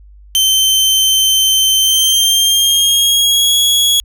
sawtooth tone with pitch glide, 3098 to 3340 Hz, G7 to G#7, -21 to +9 cents, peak -6 dBFS, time 0.35-4 s, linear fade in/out 0 ms, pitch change +130 cents, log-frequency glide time 1.78-3.56 s, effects added 50 Hz sine -37 dBFS peak until 4.04 s

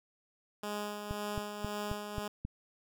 10% pulse tone with tremolo, 207.7 Hz, G#3, in tune, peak -27 dBFS, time 0.63-2.28 s, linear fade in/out 5 ms, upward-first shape sine, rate 1.9 Hz, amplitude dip 45%
click train, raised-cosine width 5 ms, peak -24 dBFS, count 6, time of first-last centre 1.11-2.45 s, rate 3.73 Hz
effects none

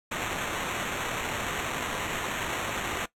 white noise with sample-and-hold, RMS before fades -32 dBFS, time 0.11-3.06 s, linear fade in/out 10 ms, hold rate 4900 Hz, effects noise-tail reverb RT60 0.1 s tail -18 dB re dry + low-pass 12000 Hz 12 dB/octave

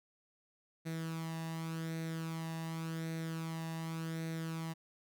sawtooth tone with flanger, 162.8 Hz, E3, 21 cents flat, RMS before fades -40 dBFS, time 0.85-4.74 s, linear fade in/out 20 ms, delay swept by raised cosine 0.49 to 1.1 ms, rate 0.88 Hz, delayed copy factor +0.55, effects none

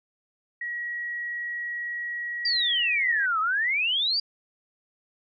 sine tone, 1911 Hz, A#6, 43 cents sharp, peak -29 dBFS, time 0.61-3.26 s, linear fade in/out 5 ms
sine exponential two-way sweep, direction down then up, 4836 to 1244.5 to 4836 Hz, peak -22 dBFS, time 2.45-4.2 s, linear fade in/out 5 ms, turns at 3.4 s
effects none

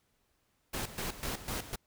pink noise with tremolo, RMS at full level -36 dBFS, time 0.73-1.76 s, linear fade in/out 10 ms, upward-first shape square, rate 4 Hz, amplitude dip 75%, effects pink hiss -75 dBFS RMS until 1.86 s

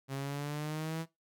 sawtooth exponential sweep, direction up, 134.7 to 164.81 Hz, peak -31 dBFS, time 0.08-1.06 s, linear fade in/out 50 ms, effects noise-tail reverb RT60 0.2 s tail -19 dB re dry

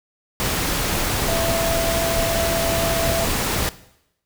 sine tone in noise, 667 Hz, E5, 20 cents sharp, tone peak -22 dBFS, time 1.28-3.25 s, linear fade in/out 0 ms, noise pink, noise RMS -22 dBFS, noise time 0.4-3.69 s, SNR -3 dB, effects noise-tail reverb RT60 0.8 s tail -17 dB re dry

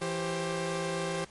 sawtooth tone cluster, 167.3 / 391.7 / 530 Hz, E3 / G4 / C5, +26 / -1 / +22 cents, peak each -31 dBFS, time 0.01-1.25 s, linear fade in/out 10 ms, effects pink hiss -55 dBFS RMS until 1.3 s + MP3 48 kbps

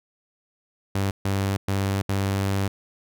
sawtooth tone bursts at uneven times, 98 Hz, G2, in tune, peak -18 dBFS, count 4, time 0.95-1.11 / 1.25-1.57 / 1.68-2.02 / 2.09-2.68 s, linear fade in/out 5 ms, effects none

